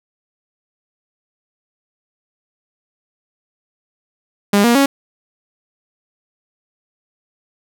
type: tone with pitch steps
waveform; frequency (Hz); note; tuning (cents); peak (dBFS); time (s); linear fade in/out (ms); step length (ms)
sawtooth; 202.6 / 236.8 / 276.8; G#3 / A#3 / C#4; -43 / +27 / -2; -6; 4.53-4.86; 5; 110
effects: none